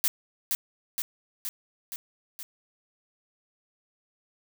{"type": "noise with echo", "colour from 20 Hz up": "blue", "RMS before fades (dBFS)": -24, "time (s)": [0.04, 0.08], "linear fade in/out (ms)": 0, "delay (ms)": 470, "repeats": 5, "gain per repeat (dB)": -3, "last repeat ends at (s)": 2.43, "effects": []}